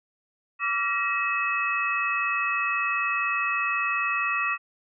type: tone cluster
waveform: sine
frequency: 1155 / 1374 / 1899 / 2585 Hz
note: D6 / F6 / A#6 / E7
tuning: -29 / -29 / +32 / -34 cents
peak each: -28 / -32 / -30 / -27 dBFS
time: 0.59-4.58 s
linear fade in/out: 50 ms
effects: none